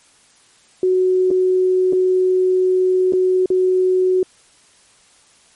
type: tone with dropouts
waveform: sine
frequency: 370 Hz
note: F#4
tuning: in tune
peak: -12 dBFS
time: 0.83-4.23 s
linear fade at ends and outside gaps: 2 ms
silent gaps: 1.305-1.311 / 1.926-1.931 / 3.124-3.134 / 3.459-3.502 s
effects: white hiss -52 dBFS RMS until 5.55 s + MP3 48 kbps